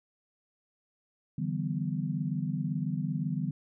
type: chord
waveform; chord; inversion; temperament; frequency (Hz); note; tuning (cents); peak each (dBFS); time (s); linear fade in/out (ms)
sine; E minor seventh; third; equal with one note detuned; 146.83 / 164.81 / 192.41 / 246.9; D3 / E3 / G3 / B3; 0 / 0 / -32 / 0; -33 / -34 / -35 / -37; 1.38-3.51; 5
effects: none